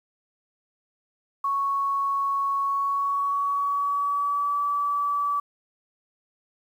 sine tone with pitch glide, 1108.7 to 1151.8 Hz, C#6 to D6, 0 to -34 cents, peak -22 dBFS, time 1.44-5.4 s, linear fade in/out 5 ms, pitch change +66 cents, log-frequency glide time 2.64-4.6 s, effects 9-bit

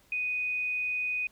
sine tone, 2489 Hz, D#7, in tune, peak -28 dBFS, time 0.12-1.27 s, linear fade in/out 2 ms, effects pink hiss -63 dBFS RMS until 1.31 s

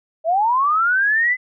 sine linear sweep, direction up, 622.3 to 2039 Hz, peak -14 dBFS, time 0.24-1.37 s, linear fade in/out 50 ms, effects none

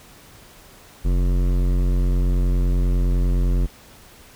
sine tone with hard clipping, 44.9 Hz, F1, 49 cents sharp, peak -18 dBFS, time 1.04-3.67 s, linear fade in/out 20 ms, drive 15 dB, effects pink hiss -47 dBFS RMS until 4.35 s

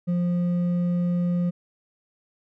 sine tone with hard clipping, 175.7 Hz, F3, 11 cents sharp, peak -22 dBFS, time 0.07-1.51 s, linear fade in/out 20 ms, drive 4 dB, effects none

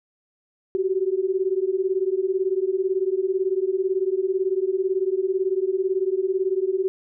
sine beating tone pair, 370 / 388 Hz, F#4 / G4, 0 / -18 cents, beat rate 18 Hz, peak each -23 dBFS, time 0.75-6.88 s, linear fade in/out 0 ms, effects none

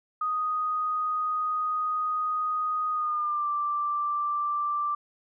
sine tone with pitch glide, 1244.5 to 1176 Hz, D#6 to D6, 0 to +2 cents, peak -25 dBFS, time 0.21-4.95 s, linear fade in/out 5 ms, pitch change -98 cents, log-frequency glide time 2.91-3.48 s, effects none

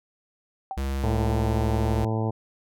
sine tone with exponential decay, 770 Hz, G5, 31 cents flat, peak -25 dBFS, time 0.71-0.83 s, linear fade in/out 1 ms, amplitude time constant 25 ms
square tone with pitch glide, 67.8 to 69.75 Hz, C#2 to C#2, -38 to +11 cents, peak -26 dBFS, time 0.77-2.05 s, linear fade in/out 5 ms, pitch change +49 cents, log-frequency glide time 0.97-1.55 s
harmonic tone, 110.6 Hz, A2, 9 cents sharp, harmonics 1 / 2 / 3 / 4 / 5 / 6 / 7 / 8 / 9, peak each -25 / -31 / -33 / -33 / -37 / -38 / -37 / -37 / -43 dBFS, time 1.03-2.31 s, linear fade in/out 10 ms
effects none

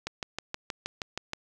click train, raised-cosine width 0.2 ms, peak -15 dBFS, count 9, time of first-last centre 0.07-1.334 s, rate 6.33 Hz, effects none

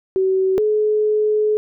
sine tone pair in turn, 379.4 / 425.9 Hz, F#4 / G#4, +43 / +44 cents, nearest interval major second, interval 201 cents, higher second, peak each -14 dBFS, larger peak neither, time 0.16-0.58 / 0.58-1.57 s, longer second, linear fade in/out 0 ms, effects none

